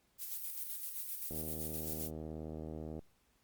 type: noise with tremolo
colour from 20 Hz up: violet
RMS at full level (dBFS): -40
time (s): 0.18-2.11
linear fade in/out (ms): 50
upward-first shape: square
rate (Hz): 7.7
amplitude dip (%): 40
type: click train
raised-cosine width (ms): 2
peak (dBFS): -31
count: 133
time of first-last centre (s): 1.31-2.992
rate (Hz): 78.5
effects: pink hiss -74 dBFS RMS until 3.43 s + Opus 48 kbps